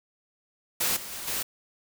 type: noise with level steps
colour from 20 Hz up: white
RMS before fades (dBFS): -26 / -39 / -37 / -30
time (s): 0.8-1.43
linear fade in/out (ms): 10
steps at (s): 0.96 / 1.11 / 1.27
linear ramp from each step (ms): 10
effects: none